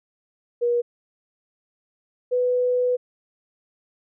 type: tone pair in turn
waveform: sine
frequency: 479 / 496.5 Hz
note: A#4 / B4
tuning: +47 / +9 cents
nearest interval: minor second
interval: 62 cents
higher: second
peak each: -18 dBFS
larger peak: neither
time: 0.61-0.82 / 2.31-2.97 s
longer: second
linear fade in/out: 20 ms
effects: none